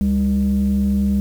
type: tone pair together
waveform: sine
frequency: 70.9 / 200.5 Hz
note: C#2 / G3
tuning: +40 / +39 cents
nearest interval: octave + tritone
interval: 1799 cents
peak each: -19 / -14 dBFS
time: 0.01-1.2 s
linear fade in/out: 0 ms
effects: tanh soft clip ceiling -11 dBFS + 7-bit